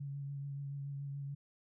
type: tone with vibrato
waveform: sine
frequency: 140.3 Hz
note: C#3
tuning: 21 cents sharp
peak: -39 dBFS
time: 0-1.35 s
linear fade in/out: 10 ms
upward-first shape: triangle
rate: 7 Hz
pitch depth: 24 cents each way
effects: none